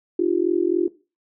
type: tone with amplitude modulation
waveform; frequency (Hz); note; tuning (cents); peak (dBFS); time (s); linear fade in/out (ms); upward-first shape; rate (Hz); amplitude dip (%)
sine; 349.2; F4; 0; -13; 0.19-0.88; 5; sine; 43.7; 95
effects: noise-tail reverb RT60 0.3 s tail -17 dB re dry